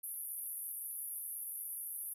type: band-pass noise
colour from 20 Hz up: white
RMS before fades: -43 dBFS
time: 0.03-2.14 s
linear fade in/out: 10 ms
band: 10000 to 13000 Hz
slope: 96 dB/octave
effects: none